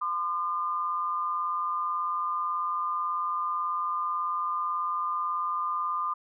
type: tone pair together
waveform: sine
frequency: 1030 / 1208.2 Hz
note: C6 / D6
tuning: -28 / +49 cents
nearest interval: minor third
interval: 277 cents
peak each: -32 / -28 dBFS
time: 0.01-6.14 s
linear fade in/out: 10 ms
effects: none